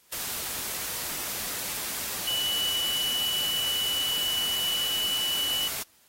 sine tone in noise, 2960 Hz, F#7, in tune, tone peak -26 dBFS, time 2.27-5.68 s, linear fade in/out 5 ms, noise white, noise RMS -33 dBFS, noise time 0.12-5.83 s, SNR +4 dB, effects white hiss -61 dBFS RMS until 6.08 s + AAC 48 kbps

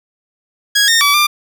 15% pulse tone with pitch steps, 1655 / 1833 / 1147 / 1191 Hz, G#6 / A#6 / D6 / D6, -6 / -30 / -41 / +24 cents, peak -3 dBFS, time 0.75-1.27 s, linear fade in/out 10 ms, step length 130 ms, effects none

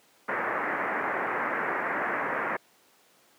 white low-pass noise, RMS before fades -29 dBFS, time 0.28-2.57 s, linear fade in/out 10 ms, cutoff 2000 Hz, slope 48 dB/octave, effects pink hiss -61 dBFS RMS until 3.38 s + high-pass 300 Hz 12 dB/octave

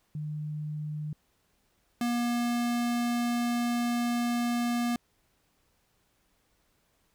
sine / square tone pair in turn, 151.3 / 239.1 Hz, D#3 / A#3, -48 / +44 cents, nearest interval minor sixth, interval 792 cents, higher second, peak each -32 / -27 dBFS, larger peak second, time 0.15-1.13 / 2.01-4.96 s, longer second, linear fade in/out 2 ms, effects pink hiss -71 dBFS RMS until 7.14 s

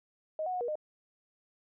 sine tone with pitch steps, 626 / 736 / 727 / 479.6 / 610 Hz, D#5 / F#5 / F#5 / A#4 / D#5, +10 / -9 / -31 / +49 / -34 cents, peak -31 dBFS, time 0.39-0.755 s, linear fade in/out 2 ms, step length 73 ms, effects none

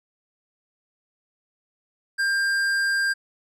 triangle tone with tanh clipping, 1595 Hz, G6, 30 cents sharp, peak -22 dBFS, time 2.18-3.14 s, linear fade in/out 20 ms, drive 16 dB, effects none

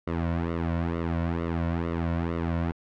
sawtooth tone with flanger, 84 Hz, E2, 33 cents sharp, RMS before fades -28 dBFS, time 0.07-2.72 s, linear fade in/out 5 ms, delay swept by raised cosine 1.2 to 2.5 ms, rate 2.2 Hz, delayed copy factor -0.9, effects low-pass 2000 Hz 12 dB/octave

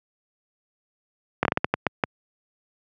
slowing click train, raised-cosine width 0.5 ms, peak -4 dBFS, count 9, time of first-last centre 1.43-2.038 s, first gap 22 ms, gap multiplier 1.34, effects high-pass 100 Hz 12 dB/octave

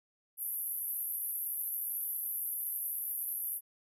white band-pass noise, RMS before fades -37 dBFS, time 0.37-3.61 s, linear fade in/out 50 ms, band 11000 to 13000 Hz, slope 96 dB/octave, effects none

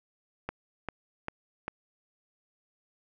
click train, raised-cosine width 0.5 ms, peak -18 dBFS, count 4, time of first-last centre 0.49-1.68 s, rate 2.52 Hz, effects none

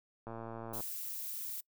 click train, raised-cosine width 1 ms, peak -30 dBFS, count 62, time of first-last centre 0.27-0.805 s, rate 114 Hz
violet noise, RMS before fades -41 dBFS, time 0.73-1.61 s, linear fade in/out 10 ms
effects noise-tail reverb RT60 0.1 s tail -24 dB re dry

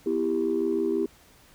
sine chord, E minor, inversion second, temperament just, 247.2 / 329.6 / 395.6 Hz, B3 / E4 / G4, +2 / 0 / +16 cents, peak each -30 / -26 / -25 dBFS, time 0.06-1.06 s, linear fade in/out 5 ms, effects tanh soft clip ceiling -16 dBFS + pink hiss -56 dBFS RMS until 1.54 s

